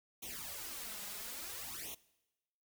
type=noise with flanger; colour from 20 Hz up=white; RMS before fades=-45 dBFS; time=0.22-1.95 s; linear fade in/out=10 ms; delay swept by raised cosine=0.31 to 4.91 ms; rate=0.59 Hz; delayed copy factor=+0.95; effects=noise-tail reverb RT60 1.0 s tail -21 dB re dry